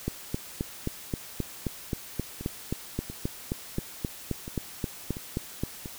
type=two click trains; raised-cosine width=3 ms; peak=-15 / -24 dBFS; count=22 / 6; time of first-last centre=0.08-5.636 / 2.41-5.858 s; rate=3.78 / 1.45 Hz; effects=white hiss -44 dBFS RMS until 5.98 s